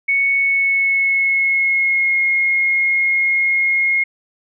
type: tone with pitch glide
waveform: sine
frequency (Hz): 2217 to 2151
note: C#7 to C7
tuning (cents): 0 to +47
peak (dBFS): -13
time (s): 0.08-4.04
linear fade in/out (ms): 10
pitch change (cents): -53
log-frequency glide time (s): 0.32-2.19
effects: none